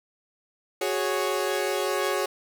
sawtooth chord, F# suspended second, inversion none, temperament equal, 370 / 415.3 / 554.4 Hz, F#4 / G#4 / C#5, 0 / 0 / 0 cents, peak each -25 dBFS, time 0.81-2.26 s, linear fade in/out 5 ms, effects none

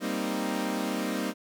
sawtooth chord, C minor seventh, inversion second, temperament equal, 196 / 233.1 / 261.6 / 311.1 Hz, G3 / Bb3 / C4 / Eb4, 0 / 0 / 0 / 0 cents, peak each -30 dBFS, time 0-1.34 s, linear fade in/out 50 ms, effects none

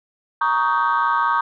sine chord, Eb dominant seventh, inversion second, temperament just, 933.4 / 1120.1 / 1244.5 / 1555.6 Hz, Bb5 / Db6 / Eb6 / G6, +2 / +18 / 0 / -14 cents, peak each -20 / -20 / -21 / -23 dBFS, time 0.41-1.41 s, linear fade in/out 5 ms, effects tanh soft clip ceiling -9 dBFS

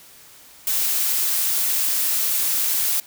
blue noise, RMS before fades -21 dBFS, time 0.67-3 s, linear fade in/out 2 ms, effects white hiss -47 dBFS RMS until 3.06 s

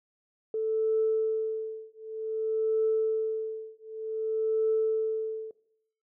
sine tone with tremolo, 440 Hz, A4, in tune, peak -21 dBFS, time 0.54-5.51 s, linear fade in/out 2 ms, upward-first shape triangle, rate 0.54 Hz, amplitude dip 100%, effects noise-tail reverb RT60 0.7 s tail -19 dB re dry + tanh soft clip ceiling -17 dBFS

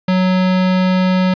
square tone, 185 Hz, F#3, in tune, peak -12 dBFS, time 0.08-1.34 s, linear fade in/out 5 ms, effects resampled to 11025 Hz + 9-bit

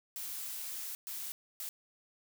blue noise bursts at uneven times, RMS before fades -41 dBFS, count 3, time 0.16-0.95 / 1.07-1.32 / 1.6-1.69 s, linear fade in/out 0 ms, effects none

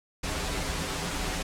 pink noise with comb filter, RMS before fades -31 dBFS, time 0.23-1.43 s, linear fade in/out 10 ms, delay 8.7 ms, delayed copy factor -0.75, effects low-pass 9000 Hz 12 dB/octave

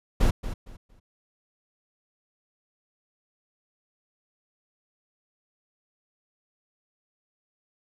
brown noise with echo, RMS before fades -19 dBFS, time 0.2-0.31 s, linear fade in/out 10 ms, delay 230 ms, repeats 3, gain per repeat -12 dB, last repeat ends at 1 s, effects resampled to 32000 Hz

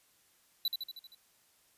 square tone with echo, 3968 Hz, B7, 7 cents sharp, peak -29 dBFS, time 0.65-0.68 s, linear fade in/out 2 ms, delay 78 ms, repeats 6, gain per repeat -4 dB, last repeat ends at 1.148 s, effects white hiss -68 dBFS RMS until 1.77 s + resampled to 32000 Hz

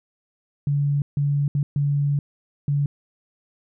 sine tone bursts at uneven times, 143.1 Hz, D3, 45 cents flat, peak -18 dBFS, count 5, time 0.67-1.02 / 1.17-1.48 / 1.55-1.63 / 1.76-2.19 / 2.68-2.86 s, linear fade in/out 2 ms, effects none

